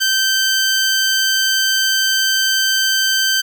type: tone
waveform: 15% pulse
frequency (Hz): 1553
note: G6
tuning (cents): -17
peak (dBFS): -7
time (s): 0-3.42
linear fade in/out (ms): 20
effects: none